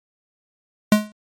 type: tone with exponential decay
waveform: square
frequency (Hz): 211.4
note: G#3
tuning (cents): +31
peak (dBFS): -8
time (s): 0.92-1.12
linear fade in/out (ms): 2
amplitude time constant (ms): 43
effects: MP3 64 kbps